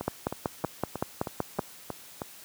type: two click trains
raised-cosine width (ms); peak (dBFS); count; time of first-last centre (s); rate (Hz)
1; -12 / -18; 9 / 8; 0.08-1.592 / 0.01-2.218; 5.29 / 3.17
effects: white hiss -49 dBFS RMS until 2.44 s + high-pass 80 Hz 12 dB/octave